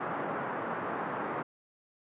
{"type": "band-pass noise", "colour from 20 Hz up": "white", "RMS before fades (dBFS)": -35, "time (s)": [0, 1.43], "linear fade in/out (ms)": 10, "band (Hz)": [140, 1400], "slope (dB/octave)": 24, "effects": ["resampled to 8000 Hz"]}